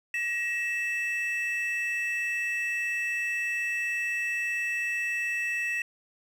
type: tone pair together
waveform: triangle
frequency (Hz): 1898.8 / 2637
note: A#6 / E7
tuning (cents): +31 / 0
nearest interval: tritone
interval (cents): 569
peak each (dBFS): -28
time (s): 0.14-5.82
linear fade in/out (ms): 2
effects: tanh soft clip ceiling -18 dBFS